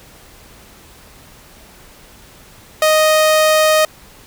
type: tone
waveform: sawtooth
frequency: 622.3 Hz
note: D#5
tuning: in tune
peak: -6 dBFS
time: 2.82-3.85 s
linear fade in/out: 2 ms
effects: pink hiss -43 dBFS RMS until 4.26 s